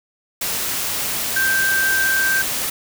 sine tone in noise, 1568 Hz, G6, in tune, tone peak -16 dBFS, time 1.36-2.42 s, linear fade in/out 5 ms, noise white, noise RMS -23 dBFS, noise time 0.41-2.7 s, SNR +4 dB, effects none

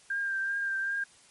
sine tone with vibrato, 1592 Hz, G6, 26 cents sharp, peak -28 dBFS, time 0.1-1.04 s, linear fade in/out 5 ms, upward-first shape triangle, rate 2.6 Hz, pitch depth 30 cents each way, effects white hiss -58 dBFS RMS until 1.3 s + MP3 48 kbps

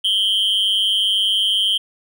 triangle tone with amplitude modulation, 3136 Hz, G7, in tune, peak -10 dBFS, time 0.04-1.78 s, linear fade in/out 10 ms, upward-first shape sine, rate 202 Hz, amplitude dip 80%, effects none

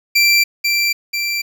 25% pulse tone with echo, 2352 Hz, D7, 2 cents sharp, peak -6 dBFS, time 0.15-0.44 s, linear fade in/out 10 ms, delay 490 ms, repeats 2, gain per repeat -4 dB, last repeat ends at 1.42 s, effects 8-bit

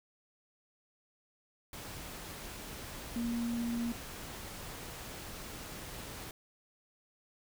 sine tone in noise, 235.1 Hz, A#3, 15 cents sharp, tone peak -32 dBFS, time 3.16-3.92 s, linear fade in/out 2 ms, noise pink, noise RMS -45 dBFS, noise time 1.73-6.31 s, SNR +10 dB, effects none

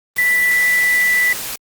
sine tone in noise, 1975.5 Hz, B6, in tune, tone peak -12 dBFS, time 0.18-1.33 s, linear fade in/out 5 ms, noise white, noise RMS -26 dBFS, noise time 0.16-1.56 s, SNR +11 dB, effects Opus 32 kbps

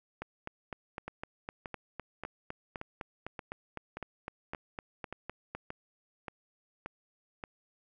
two click trains, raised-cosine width 0.5 ms, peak -23 / -24 dBFS, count 22 / 12, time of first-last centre 0.22-5.55 / 1.08-7.438 s, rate 3.94 / 1.73 Hz, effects none

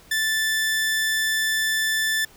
sawtooth tone, 1760 Hz, A6, in tune, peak -17 dBFS, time 0.11-2.25 s, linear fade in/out 5 ms, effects pink hiss -51 dBFS RMS until 2.36 s

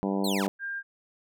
harmonic tone, 98 Hz, G2, in tune, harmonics 2 / 3 / 4 / 5 / 6 / 7 / 8 / 9 / 10, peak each -28 / -32 / -34 / -36 / -38 / -39 / -40 / -41 / -42 dBFS, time 0.03-0.48 s, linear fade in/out 0 ms
sawtooth linear sweep, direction down, 4435 to 489.8 Hz, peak -28 dBFS, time 0.24-0.47 s, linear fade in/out 5 ms
sine tone, 1600 Hz, G6, 35 cents sharp, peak -31 dBFS, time 0.59-0.83 s, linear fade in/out 50 ms
effects none

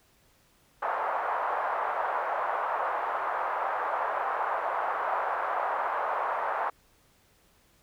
white band-pass noise, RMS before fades -30 dBFS, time 0.82-6.7 s, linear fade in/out 5 ms, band 620 to 1200 Hz, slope 24 dB/octave, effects pink hiss -64 dBFS RMS until 7.82 s

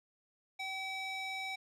square tone with band-pass filter, 766 Hz, G5, 40 cents flat, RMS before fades -40 dBFS, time 0.59-1.56 s, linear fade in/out 10 ms, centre 2800 Hz, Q 1.5, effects none

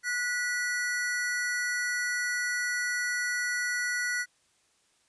square tone pair together, 1465.3 / 1956 Hz, F#6 / B6, -17 / -17 cents, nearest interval perfect fourth, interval 500 cents, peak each -32 / -31 dBFS, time 0.03-4.26 s, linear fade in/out 50 ms, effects white hiss -68 dBFS RMS until 5.08 s + resampled to 22050 Hz

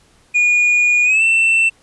triangle tone with pitch glide, 2443 to 2680 Hz, D#7 to E7, -32 to +28 cents, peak -9 dBFS, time 0.34-1.7 s, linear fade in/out 20 ms, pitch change +160 cents, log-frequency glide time 1.04-1.23 s, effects pink hiss -53 dBFS RMS until 1.82 s + resampled to 24000 Hz

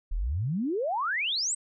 sine exponential sweep, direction up, 33.2 to 8470 Hz, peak -26 dBFS, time 0.11-1.55 s, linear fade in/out 10 ms, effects none

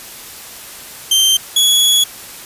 sawtooth tone pair in turn, 3136 / 3369 Hz, G7 / G#7, 0 / +24 cents, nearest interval minor second, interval 124 cents, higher second, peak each -6 dBFS, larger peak neither, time 1.11-1.37 / 1.56-2.04 s, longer second, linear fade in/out 5 ms, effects white hiss -33 dBFS RMS until 2.45 s + resampled to 32000 Hz

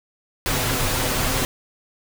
pink noise with comb filter, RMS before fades -22 dBFS, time 0.46-1.45 s, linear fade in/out 0 ms, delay 7.9 ms, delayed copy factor +0.5, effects none

